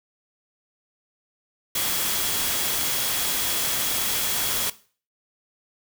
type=tone in noise; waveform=sine; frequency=3322 Hz; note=G#7; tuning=in tune; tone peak=-34 dBFS; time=1.75-4.7 s; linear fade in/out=5 ms; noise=white; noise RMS=-25 dBFS; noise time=1.75-4.7 s; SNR=-12 dB; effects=noise-tail reverb RT60 0.4 s tail -17 dB re dry